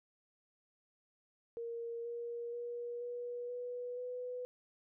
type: tone with pitch steps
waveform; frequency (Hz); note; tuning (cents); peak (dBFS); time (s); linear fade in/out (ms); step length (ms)
sine; 466.2 / 472.2 / 478.2 / 484.3 / 490.5 / 496.8; A#4 / A#4 / A#4 / B4 / B4 / B4; 0 / +22 / +44 / -34 / -12 / +10; -39; 1.57-4.45; 0; 480
effects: none